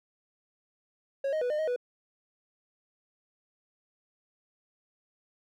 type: tone with pitch steps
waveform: triangle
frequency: 549 / 624 / 492.5 / 605 / 628 / 491.8 Hz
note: C#5 / D#5 / B4 / D#5 / D#5 / B4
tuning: -17 / +5 / -5 / -49 / +16 / -7 cents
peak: -25 dBFS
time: 1.24-1.762 s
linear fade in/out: 5 ms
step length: 87 ms
effects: none